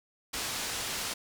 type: low-pass noise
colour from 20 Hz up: white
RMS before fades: -35 dBFS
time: 0.33-1.14 s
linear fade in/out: 10 ms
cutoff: 7600 Hz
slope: 12 dB/octave
effects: none

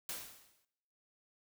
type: noise with exponential decay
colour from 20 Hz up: white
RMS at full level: -39 dBFS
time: 0.09-0.65 s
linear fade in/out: 2 ms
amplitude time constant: 120 ms
effects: noise-tail reverb RT60 0.9 s tail -21 dB re dry

